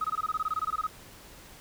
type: tone bursts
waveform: sine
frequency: 1266 Hz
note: D#6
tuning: 30 cents sharp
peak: -25 dBFS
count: 16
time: 0.01-0.869 s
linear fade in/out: 5 ms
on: 34 ms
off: 21 ms
effects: tanh soft clip ceiling -21 dBFS + pink hiss -50 dBFS RMS until 1.6 s